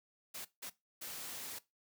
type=noise bursts at uneven times; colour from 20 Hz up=white; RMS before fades=-45 dBFS; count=3; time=0.34-0.45 / 0.62-0.7 / 1.01-1.59 s; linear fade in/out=10 ms; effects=noise-tail reverb RT60 0.2 s tail -18 dB re dry + high-pass 100 Hz 12 dB/octave